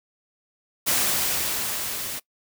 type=noise with level ramp; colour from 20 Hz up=white; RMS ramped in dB=-21 to -32 dBFS; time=0.86-2.2 s; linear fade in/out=20 ms; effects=noise-tail reverb RT60 0.1 s tail -22 dB re dry